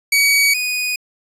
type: tone pair in turn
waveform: sawtooth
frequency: 2264 / 2480 Hz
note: C#7 / D#7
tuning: +36 / -6 cents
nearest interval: major second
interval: 158 cents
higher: second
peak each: -8 / -15 dBFS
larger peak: first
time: 0.12-0.54 / 0.54-0.96 s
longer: neither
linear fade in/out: 5 ms
effects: resampled to 32000 Hz